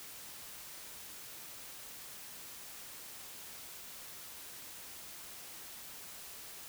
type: silence
effects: white hiss -49 dBFS RMS until 6.68 s